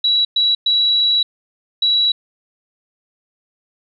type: tone bursts at uneven times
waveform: sine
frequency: 3909 Hz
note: B7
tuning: 19 cents flat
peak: -12 dBFS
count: 4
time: 0.04-0.25 / 0.36-0.55 / 0.66-1.23 / 1.82-2.12 s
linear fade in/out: 5 ms
effects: none